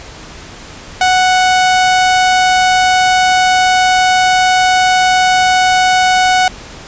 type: tone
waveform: sawtooth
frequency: 740 Hz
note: F#5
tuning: in tune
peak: -4 dBFS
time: 1.01-6.48 s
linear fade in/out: 2 ms
effects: pink hiss -32 dBFS RMS until 6.87 s + resampled to 16000 Hz